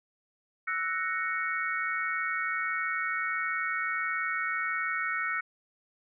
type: chord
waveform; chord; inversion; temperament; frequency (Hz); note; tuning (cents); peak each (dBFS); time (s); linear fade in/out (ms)
sine; F# dominant seventh; third; equal; 1318.5 / 1480 / 1864.7 / 2217; E6 / F#6 / A#6 / C#7; 0 / 0 / 0 / 0; -34; 0.67-5.41; 10
effects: none